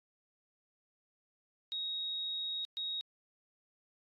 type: tone bursts at uneven times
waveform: sine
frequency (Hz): 3773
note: A#7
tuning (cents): +20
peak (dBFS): -35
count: 2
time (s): 1.72-2.65 / 2.77-3.01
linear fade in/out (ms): 0
effects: AAC 32 kbps